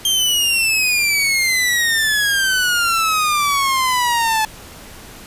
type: exponential sweep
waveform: sawtooth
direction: down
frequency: 3183 to 863 Hz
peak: -11 dBFS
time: 0.05-4.45 s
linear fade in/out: 2 ms
effects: pink hiss -38 dBFS RMS until 5.26 s + resampled to 32000 Hz